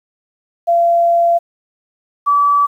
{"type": "tone pair in turn", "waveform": "sine", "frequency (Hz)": [684, 1150.3], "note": ["F5", "D6"], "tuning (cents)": [-36, -36], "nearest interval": "major sixth", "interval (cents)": 900, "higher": "second", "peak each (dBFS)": -9, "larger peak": "neither", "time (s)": [[0.67, 1.39], [2.26, 2.67]], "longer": "first", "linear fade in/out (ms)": 20, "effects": ["8-bit"]}